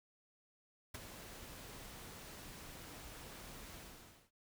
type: noise with ADSR envelope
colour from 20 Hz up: pink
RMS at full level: -44 dBFS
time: 0.94-4.31 s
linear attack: 8 ms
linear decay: 22 ms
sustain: -8 dB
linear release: 560 ms
effects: none